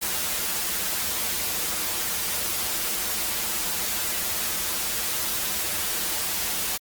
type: noise with comb filter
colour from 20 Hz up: white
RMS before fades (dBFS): -27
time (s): 0.01-6.78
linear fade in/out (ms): 20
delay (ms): 7.4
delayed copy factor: -0.8
effects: Opus 48 kbps